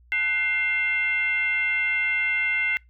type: tone with frequency modulation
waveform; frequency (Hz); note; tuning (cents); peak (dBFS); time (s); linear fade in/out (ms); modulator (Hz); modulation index
sine; 2100; C7; +6; -21; 0.12-2.77; 0; 606; 0.73
effects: noise-tail reverb RT60 0.2 s tail -25 dB re dry + added 60 Hz sine -52 dBFS peak until 2.89 s